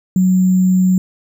sine tone with sample-and-hold, 184.8 Hz, F#3, 2 cents flat, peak -9 dBFS, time 0.16-0.98 s, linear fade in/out 2 ms, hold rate 7350 Hz, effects none

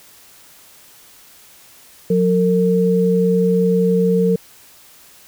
sine tone pair together, 180.7 / 455.3 Hz, F#3 / A#4, -41 / -41 cents, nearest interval octave + major third, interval 1600 cents, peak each -15 dBFS, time 2.1-4.36 s, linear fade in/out 5 ms, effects white hiss -46 dBFS RMS until 5.27 s

